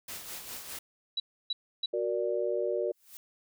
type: noise with tremolo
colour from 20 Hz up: white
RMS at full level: -40 dBFS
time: 0.08-0.79 s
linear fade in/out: 5 ms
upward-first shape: sine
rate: 4.9 Hz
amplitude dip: 50%
type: tone bursts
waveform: sine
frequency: 3923 Hz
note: B7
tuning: 12 cents flat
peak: -28 dBFS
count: 3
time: 1.17-1.86 s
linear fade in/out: 5 ms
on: 30 ms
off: 300 ms
type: chord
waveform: sine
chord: Gb augmented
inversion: none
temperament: equal with one note detuned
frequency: 370 / 469.1 / 587.3 Hz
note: Gb4 / Bb4 / D5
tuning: 0 / +11 / 0 cents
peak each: -32 dBFS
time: 1.93-2.92 s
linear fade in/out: 10 ms
type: noise with exponential growth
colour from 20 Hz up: blue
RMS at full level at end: -45 dBFS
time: 2.88-3.17 s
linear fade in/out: 0 ms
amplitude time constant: 63 ms
effects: none